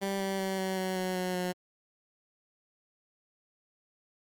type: tone with pitch steps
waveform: 15% pulse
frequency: 196 / 193.75 / 191.52 / 189.32 / 187.15 / 185 / 182.87 / 180.77 Hz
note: G3 / G3 / G3 / F#3 / F#3 / F#3 / F#3 / F#3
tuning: 0 / -20 / -40 / +40 / +20 / 0 / -20 / -40 cents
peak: -24 dBFS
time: 0.01-1.53 s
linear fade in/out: 20 ms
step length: 190 ms
effects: Opus 48 kbps